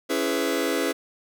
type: chord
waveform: sawtooth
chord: C# minor seventh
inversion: none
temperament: just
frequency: 277.2 / 332.6 / 415.8 / 498.9 Hz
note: C#4 / E4 / G#4 / B4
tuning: 0 / +16 / +2 / +17 cents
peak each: -24 dBFS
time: 0.09-0.93 s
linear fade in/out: 20 ms
effects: none